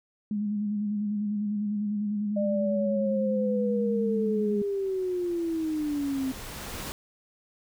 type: tone with vibrato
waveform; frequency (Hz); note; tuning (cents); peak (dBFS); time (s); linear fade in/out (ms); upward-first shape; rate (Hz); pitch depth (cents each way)
sine; 207.7; G#3; 0; -26; 0.31-4.62; 2; square; 10; 28
type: linear sweep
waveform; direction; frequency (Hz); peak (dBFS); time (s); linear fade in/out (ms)
sine; down; 604 to 258.8; -26; 2.36-6.32; 10
type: noise with exponential growth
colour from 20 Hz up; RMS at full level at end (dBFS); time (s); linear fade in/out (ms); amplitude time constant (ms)
pink; -35; 3.05-6.92; 0; 840
effects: none